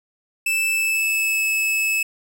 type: tone with pitch glide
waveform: 45% pulse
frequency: 2637 to 2601 Hz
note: E7 to E7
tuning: 0 to -24 cents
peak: -18 dBFS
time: 0.46-2.03 s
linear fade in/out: 5 ms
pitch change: -24 cents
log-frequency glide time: 0.67-1.42 s
effects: none